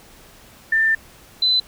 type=tone pair in turn; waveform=sine; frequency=1787 / 4021 Hz; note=A6 / B7; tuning=+26 / +30 cents; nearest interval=octave + major second; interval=1404 cents; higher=second; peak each=-14 dBFS; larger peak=neither; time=0.72-0.95 / 1.42-1.6 s; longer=first; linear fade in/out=5 ms; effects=pink hiss -47 dBFS RMS until 1.67 s